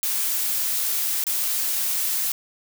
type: noise with dropouts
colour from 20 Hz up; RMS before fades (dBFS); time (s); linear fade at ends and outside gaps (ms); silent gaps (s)
blue; -24; 0.03-2.32; 1; 1.24-1.267
effects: none